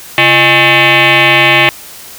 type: tone with frequency modulation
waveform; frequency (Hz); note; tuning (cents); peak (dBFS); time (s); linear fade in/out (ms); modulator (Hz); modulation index
sine; 136; C#3; -33; -4; 0.18-1.69; 0; 479; 6.1
effects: white hiss -31 dBFS RMS until 2.18 s